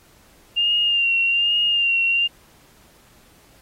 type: tone with vibrato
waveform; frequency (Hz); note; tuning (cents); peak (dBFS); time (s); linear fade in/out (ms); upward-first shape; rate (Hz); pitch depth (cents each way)
sine; 2794; F7; 0; -16; 0.56-2.28; 20; sine; 1.2; 38
effects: pink hiss -54 dBFS RMS until 3.61 s + AAC 48 kbps